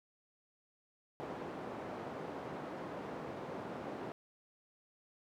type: band-pass noise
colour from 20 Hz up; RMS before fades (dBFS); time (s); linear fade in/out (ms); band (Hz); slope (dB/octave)
white; -44; 1.2-4.12; 0; 150 to 690; 12
effects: none